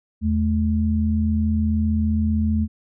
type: tone pair together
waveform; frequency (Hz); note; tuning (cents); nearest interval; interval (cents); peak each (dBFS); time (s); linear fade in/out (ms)
sine; 80.95 / 216.1; E2 / A3; -31 / -31; octave + perfect fourth; 1700; -20; 0.21-2.68; 50
effects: none